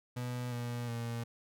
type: tone with pitch steps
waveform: 35% pulse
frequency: 123.47 / 120.3 / 117.22 Hz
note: B2 / B2 / A#2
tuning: 0 / -45 / +10 cents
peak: -34 dBFS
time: 0.16-1.24 s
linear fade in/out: 10 ms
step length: 360 ms
effects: none